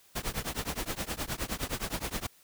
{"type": "noise with tremolo", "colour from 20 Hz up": "pink", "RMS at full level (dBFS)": -31, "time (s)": [0.15, 2.27], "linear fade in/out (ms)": 10, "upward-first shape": "triangle", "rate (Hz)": 9.6, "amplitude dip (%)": 100, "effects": ["white hiss -61 dBFS RMS until 2.43 s"]}